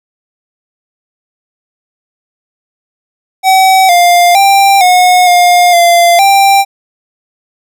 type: tone with pitch steps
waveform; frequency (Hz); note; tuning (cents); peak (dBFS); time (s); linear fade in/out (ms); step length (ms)
square; 760 / 701 / 789 / 726 / 709 / 690 / 788; F#5 / F5 / G5 / F#5 / F5 / F5 / G5; +46 / +6 / +11 / -33 / +26 / -21 / +9; -4; 3.43-6.65; 50; 460
effects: none